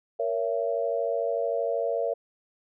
sine chord, A# diminished, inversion none, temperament just, 466.2 / 559.4 / 671.3 Hz, A#4 / C#5 / E5, 0 / +16 / +31 cents, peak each -29 dBFS, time 0.19-2.14 s, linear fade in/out 10 ms, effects none

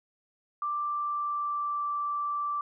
sine tone with pitch glide, 1178 to 1168.5 Hz, D6 to D6, +5 to -9 cents, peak -28 dBFS, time 0.62-2.61 s, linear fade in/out 2 ms, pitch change -14 cents, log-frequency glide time 0.81-1.89 s, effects none

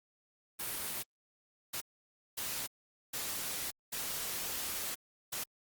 white noise bursts at uneven times, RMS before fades -38 dBFS, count 6, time 0.59-1.03 / 1.73-1.81 / 2.37-2.67 / 3.13-3.71 / 3.92-4.95 / 5.32-5.44 s, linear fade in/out 10 ms, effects Opus 32 kbps

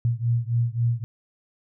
sine beating tone pair, 116.4 / 120.1 Hz, A#2 / B2, -2 / -48 cents, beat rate 3.7 Hz, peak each -23 / -24 dBFS, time 0.05-1.04 s, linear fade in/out 0 ms, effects none

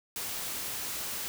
white noise, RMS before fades -36 dBFS, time 0.16-1.28 s, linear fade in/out 0 ms, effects none

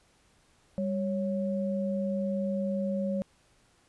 sine tone pair together, 197.96 / 553 Hz, G3 / C#5, +17 / -4 cents, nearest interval octave + tritone, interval 1779 cents, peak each -29 / -32 dBFS, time 0.78-3.22 s, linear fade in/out 0 ms, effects pink hiss -65 dBFS RMS until 3.88 s + resampled to 24000 Hz

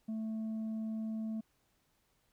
sine tone with tanh clipping, 220.3 Hz, A3, 2 cents sharp, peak -36 dBFS, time 0.08-1.41 s, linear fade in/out 10 ms, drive 3 dB, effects pink hiss -75 dBFS RMS until 2.32 s

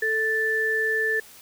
sine tone pair together, 440 / 1760 Hz, A4 / A6, 0 / 0 cents, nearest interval 2 octaves, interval 2400 cents, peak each -27 / -22 dBFS, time 0.02-1.2 s, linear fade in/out 5 ms, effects white hiss -48 dBFS RMS until 1.41 s

